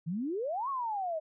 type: exponential two-way sweep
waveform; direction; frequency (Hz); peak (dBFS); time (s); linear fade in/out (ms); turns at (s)
sine; up then down; 152.1 to 1130 to 612; -31; 0.06-1.2; 20; 0.69
effects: none